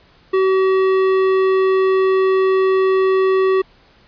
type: tone with tanh clipping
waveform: triangle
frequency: 380 Hz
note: F#4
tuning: 46 cents sharp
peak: -14 dBFS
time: 0.33-3.62 s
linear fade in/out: 10 ms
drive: 18 dB
effects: pink hiss -51 dBFS RMS until 4.07 s + resampled to 11025 Hz

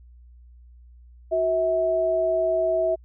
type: tone pair together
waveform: sine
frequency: 368.9 / 648.8 Hz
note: F#4 / E5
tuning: -5 / -28 cents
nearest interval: minor seventh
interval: 977 cents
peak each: -27 / -20 dBFS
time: 1.31-2.96 s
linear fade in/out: 20 ms
effects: added 60 Hz sine -46 dBFS peak until 3.04 s

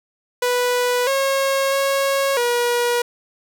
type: tone with pitch steps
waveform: sawtooth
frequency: 492.4 / 544 / 549 / 481 Hz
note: B4 / C#5 / C#5 / B4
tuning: -5 / -33 / -17 / -46 cents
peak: -13 dBFS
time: 0.42-3.02 s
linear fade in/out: 5 ms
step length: 650 ms
effects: none

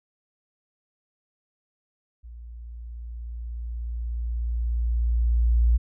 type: tone with level ramp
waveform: sine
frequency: 58.3 Hz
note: A#1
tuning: 1 cent sharp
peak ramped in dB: -39 to -15 dBFS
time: 2.23-5.78 s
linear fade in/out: 20 ms
effects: none

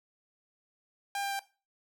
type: tone with pitch steps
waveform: sawtooth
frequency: 800 / 794.9 / 789.9 Hz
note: G5 / G5 / G5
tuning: +35 / +24 / +13 cents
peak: -28 dBFS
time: 1.15-1.393 s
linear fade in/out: 2 ms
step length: 81 ms
effects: noise-tail reverb RT60 0.3 s tail -17 dB re dry

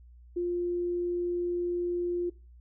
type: tone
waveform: sine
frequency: 350.7 Hz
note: F4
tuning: 7 cents sharp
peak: -27 dBFS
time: 0.36-2.3 s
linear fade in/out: 10 ms
effects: noise-tail reverb RT60 0.3 s tail -20 dB re dry + added 60 Hz sine -50 dBFS peak until 2.6 s

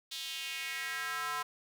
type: tone with high-pass filter sweep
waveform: square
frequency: 146.83 Hz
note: D3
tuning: in tune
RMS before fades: -38 dBFS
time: 0.11-1.43 s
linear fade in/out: 10 ms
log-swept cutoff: 3700 to 1100 Hz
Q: 2.8
effects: none

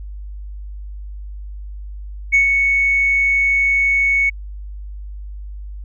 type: tone with ADSR envelope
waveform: sine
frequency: 2217 Hz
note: C#7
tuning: in tune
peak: -7 dBFS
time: 2.32-4.3 s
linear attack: 25 ms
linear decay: 110 ms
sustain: -5 dB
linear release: 11 ms
effects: tanh soft clip ceiling -6 dBFS + added 50 Hz sine -28 dBFS peak until 5.84 s

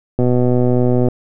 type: click train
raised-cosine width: 2 ms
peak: -3 dBFS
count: 112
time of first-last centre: 0.19-1.085 s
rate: 124 Hz
effects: none

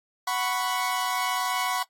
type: chord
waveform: sawtooth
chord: F# suspended fourth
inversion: none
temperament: equal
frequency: 740 / 987.8 / 1108.7 Hz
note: F#5 / B5 / C#6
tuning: 0 / 0 / 0 cents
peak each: -26 dBFS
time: 0.27-1.83 s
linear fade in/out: 5 ms
effects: noise-tail reverb RT60 0.1 s tail -18 dB re dry + AAC 48 kbps

